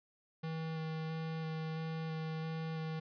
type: tone with vibrato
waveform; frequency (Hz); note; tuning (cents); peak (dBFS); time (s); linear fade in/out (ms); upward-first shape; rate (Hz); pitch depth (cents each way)
square; 160; D#3; +49; -38; 0.43-3; 10; square; 1.5; 9
effects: resampled to 11025 Hz